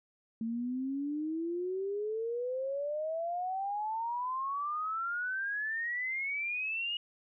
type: exponential sweep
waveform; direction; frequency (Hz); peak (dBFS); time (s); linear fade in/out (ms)
sine; up; 223 to 2900; -32; 0.41-6.97; 2
effects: none